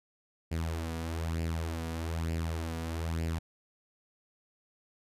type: tone with flanger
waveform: sawtooth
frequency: 82 Hz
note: E2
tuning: 9 cents flat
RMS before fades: -34 dBFS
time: 0.51-3.39 s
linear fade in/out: 10 ms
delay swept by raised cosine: 0.4 to 4.2 ms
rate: 1.1 Hz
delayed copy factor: +0.6
effects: resampled to 32000 Hz